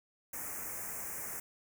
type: band-stop noise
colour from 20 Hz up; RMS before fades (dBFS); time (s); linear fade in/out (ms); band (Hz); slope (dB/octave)
white; -41; 0.33-1.4; 5; 2300 to 6100; 48
effects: none